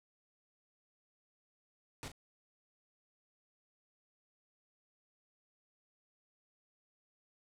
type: noise with echo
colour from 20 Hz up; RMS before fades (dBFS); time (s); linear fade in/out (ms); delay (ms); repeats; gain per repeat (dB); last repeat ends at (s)
pink; -44; 2.03-2.08; 0; 37; 1; -9; 2.117
effects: low-pass 10000 Hz 12 dB/octave